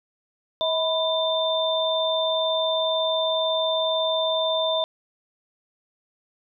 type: tone cluster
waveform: sine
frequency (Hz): 640 / 994 / 3578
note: D#5 / B5 / A7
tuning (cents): +49 / +11 / +28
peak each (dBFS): -23 / -29 / -25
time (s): 0.61-4.84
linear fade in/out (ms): 0
effects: none